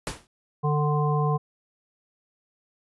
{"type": "noise with exponential decay", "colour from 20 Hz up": "pink", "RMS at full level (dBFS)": -27, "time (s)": [0.07, 0.27], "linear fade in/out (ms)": 1, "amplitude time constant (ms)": 43}
{"type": "harmonic tone", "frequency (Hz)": 148.8, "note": "D3", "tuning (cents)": 23, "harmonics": [1, 3, 5, 7], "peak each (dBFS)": [-22, -29, -31, -29], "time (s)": [0.63, 1.38], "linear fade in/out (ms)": 20}
{"effects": ["resampled to 24000 Hz"]}